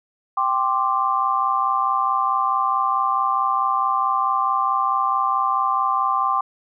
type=chord; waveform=sine; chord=G suspended fourth; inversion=none; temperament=equal with one note detuned; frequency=784 / 1050.1 / 1174.7 Hz; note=G5 / C6 / D6; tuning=0 / +6 / 0 cents; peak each=-24 / -21 / -21 dBFS; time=0.37-6.41 s; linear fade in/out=5 ms; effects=none